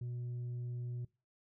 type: tone with tanh clipping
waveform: sine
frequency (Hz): 121.8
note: B2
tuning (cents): -24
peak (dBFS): -39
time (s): 0.01-1.05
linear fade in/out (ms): 5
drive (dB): 3
effects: noise-tail reverb RT60 0.3 s tail -22 dB re dry